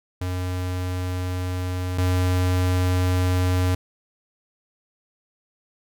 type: tone pair in turn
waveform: square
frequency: 91 / 91 Hz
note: F#2 / F#2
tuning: -28 / -28 cents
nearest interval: unison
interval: 0 cents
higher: neither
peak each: -25 / -19 dBFS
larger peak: second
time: 0.21-1.98 / 1.98-3.75 s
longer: neither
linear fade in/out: 5 ms
effects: none